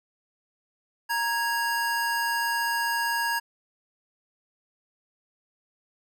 square tone pair together, 932.3 / 1652.6 Hz, A#5 / G#6, 0 / -9 cents, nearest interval minor seventh, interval 991 cents, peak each -28 dBFS, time 1.09-3.4 s, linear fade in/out 20 ms, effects none

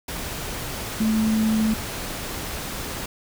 sine tone in noise, 219 Hz, A3, 8 cents flat, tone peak -18 dBFS, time 1-1.74 s, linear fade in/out 5 ms, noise pink, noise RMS -31 dBFS, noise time 0.08-3.06 s, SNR +10 dB, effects none

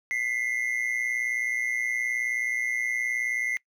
triangle tone pair together, 2000 / 2119 Hz, B6 / C7, +21 / +21 cents, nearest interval minor second, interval 100 cents, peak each -27 / -27 dBFS, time 0.11-3.57 s, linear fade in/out 0 ms, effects noise-tail reverb RT60 0.1 s tail -22 dB re dry

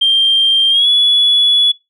sine tone with pitch glide, 3177 to 3405 Hz, G7 to G#7, +23 to +42 cents, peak -7 dBFS, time 0.01-1.72 s, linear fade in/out 10 ms, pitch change +119 cents, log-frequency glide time 0.7-0.88 s, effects noise-tail reverb RT60 0.2 s tail -22 dB re dry + tanh soft clip ceiling -3 dBFS

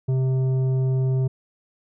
triangle tone with tanh clipping, 130.81 Hz, C3, in tune, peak -20 dBFS, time 0.08-1.28 s, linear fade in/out 10 ms, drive 13 dB, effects none

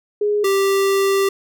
sine / square tone pair in turn, 415.3 / 392 Hz, G#4 / G4, 0 / 0 cents, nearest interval minor second, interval 100 cents, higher first, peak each -15 dBFS, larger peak neither, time 0.21-0.44 / 0.44-1.29 s, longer second, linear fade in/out 5 ms, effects none

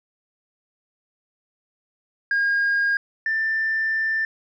sine tone pair in turn, 1624 / 1780 Hz, G#6 / A6, -39 / +20 cents, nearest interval major second, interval 159 cents, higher second, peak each -16 / -19 dBFS, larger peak first, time 2.31-2.97 / 3.26-4.25 s, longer second, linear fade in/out 2 ms, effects tanh soft clip ceiling -16 dBFS

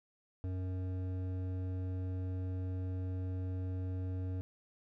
triangle tone with hard clipping, 92.5 Hz, F#2, in tune, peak -37 dBFS, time 0.44-4.41 s, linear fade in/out 0 ms, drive 15 dB, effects none

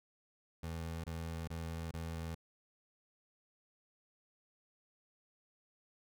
25% pulse tone bursts, 82.2 Hz, E2, 4 cents flat, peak -36 dBFS, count 4, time 0.63-2.348 s, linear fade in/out 5 ms, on 410 ms, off 26 ms, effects none

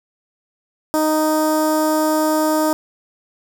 15% pulse tone with notch filter, 310 Hz, D#4, 6 cents flat, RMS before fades -17 dBFS, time 0.94-2.73 s, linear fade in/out 0 ms, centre 2800 Hz, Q 0.51, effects none

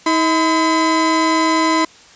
35% pulse tone pair together, 320 / 1011 Hz, D#4 / B5, +49 / +40 cents, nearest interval octave + minor sixth, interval 1991 cents, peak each -14 dBFS, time 0.06-1.85 s, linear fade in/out 5 ms, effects white hiss -44 dBFS RMS until 2.15 s + resampled to 16000 Hz

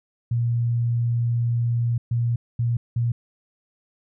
sine tone bursts at uneven times, 118.3 Hz, A#2, 26 cents sharp, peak -19 dBFS, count 4, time 0.31-1.98 / 2.11-2.36 / 2.59-2.77 / 2.96-3.12 s, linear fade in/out 5 ms, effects none

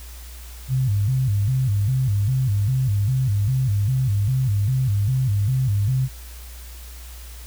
sine tone with vibrato, 115.2 Hz, A#2, 20 cents flat, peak -17 dBFS, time 0.68-6.09 s, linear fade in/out 50 ms, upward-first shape square, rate 2.5 Hz, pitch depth 220 cents each way, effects added 60 Hz sine -36 dBFS peak until 7.46 s + white hiss -44 dBFS RMS until 7.46 s

